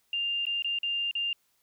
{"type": "tone with dropouts", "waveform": "sine", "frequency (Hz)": 2798, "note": "F7", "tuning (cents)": 3, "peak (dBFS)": -27, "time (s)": [0.13, 1.33], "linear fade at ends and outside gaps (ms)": 2, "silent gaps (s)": [[0.454, 0.467], [0.623, 0.645], [0.788, 0.831], [1.112, 1.152]], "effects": ["white hiss -71 dBFS RMS until 1.62 s"]}